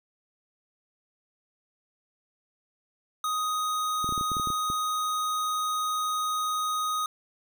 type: tone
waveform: square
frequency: 1249 Hz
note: D#6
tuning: 6 cents sharp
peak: -27 dBFS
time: 3.24-7.06 s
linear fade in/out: 2 ms
type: clicks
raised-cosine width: 3 ms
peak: -23 dBFS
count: 11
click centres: 4.044 / 4.091 / 4.124 / 4.178 / 4.211 / 4.317 / 4.368 / 4.398 / 4.473 / 4.503 / 4.701 s
effects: none